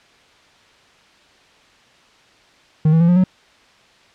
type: tone with pitch steps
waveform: triangle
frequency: 155.6 / 162.49 / 169.68 / 177.2 / 185.04 Hz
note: D#3 / E3 / F3 / F3 / F#3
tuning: 0 / -25 / -50 / +25 / 0 cents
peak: -8 dBFS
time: 2.85-3.24 s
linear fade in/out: 5 ms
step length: 78 ms
effects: white hiss -51 dBFS RMS until 4.14 s + low-pass 4000 Hz 12 dB/octave